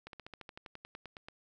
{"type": "slowing click train", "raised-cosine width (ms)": 0.3, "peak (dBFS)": -30, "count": 15, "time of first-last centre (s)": [0.07, 1.285], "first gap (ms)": 62, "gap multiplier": 1.05, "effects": []}